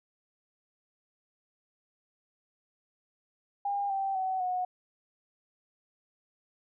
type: tone with pitch steps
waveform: sine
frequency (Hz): 805 / 779.4 / 754.6 / 730.6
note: G5 / G5 / F#5 / F#5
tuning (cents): +46 / -10 / +34 / -22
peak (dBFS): -28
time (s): 3.65-4.65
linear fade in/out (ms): 5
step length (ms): 250
effects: none